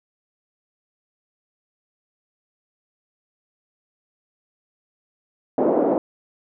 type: band-pass noise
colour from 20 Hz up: white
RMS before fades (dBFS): -19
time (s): 5.58-5.98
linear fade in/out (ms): 2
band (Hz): 250 to 620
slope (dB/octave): 24
effects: none